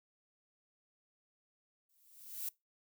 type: noise with exponential growth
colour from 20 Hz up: violet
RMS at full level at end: -37 dBFS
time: 1.89-2.49 s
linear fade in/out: 5 ms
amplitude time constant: 130 ms
effects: noise-tail reverb RT60 0.2 s tail -22 dB re dry